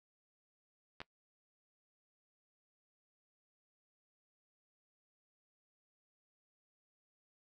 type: clicks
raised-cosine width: 0.3 ms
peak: -28 dBFS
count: 2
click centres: 1.004 / 1.016 s
effects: noise-tail reverb RT60 0.1 s tail -23 dB re dry